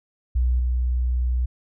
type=tone with level steps; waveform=sine; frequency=61.74 Hz; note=B1; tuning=in tune; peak=-17 / -19 dBFS; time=0.35-1.46 s; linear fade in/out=10 ms; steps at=0.59 s; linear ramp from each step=2 ms; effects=none